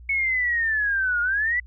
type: linear two-way sweep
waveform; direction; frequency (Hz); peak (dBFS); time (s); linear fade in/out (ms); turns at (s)
sine; down then up; 2217 to 1410 to 2005; -20; 0.09-1.6; 5; 1.21
effects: added 60 Hz sine -41 dBFS peak until 1.66 s